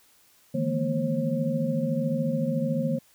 sine tone cluster, 152.2 / 166 / 214 / 235.6 / 536 Hz, D#3 / E3 / A3 / A#3 / C5, -38 / +12 / -48 / +19 / +42 cents, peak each -30 / -31 / -33 / -28 / -30 dBFS, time 0.54-2.99 s, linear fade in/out 10 ms, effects white hiss -60 dBFS RMS until 3.14 s

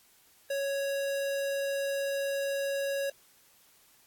square tone, 554.4 Hz, C#5, in tune, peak -30 dBFS, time 0.5-3.1 s, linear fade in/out 5 ms, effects white hiss -62 dBFS RMS until 4.06 s + AAC 64 kbps

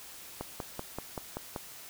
click train, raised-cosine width 1 ms, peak -21 dBFS, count 7, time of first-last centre 0.41-1.562 s, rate 5.21 Hz, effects white hiss -48 dBFS RMS until 1.89 s

